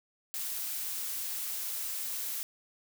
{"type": "noise", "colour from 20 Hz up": "blue", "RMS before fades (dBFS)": -36, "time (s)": [0.34, 2.43], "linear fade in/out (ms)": 0, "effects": []}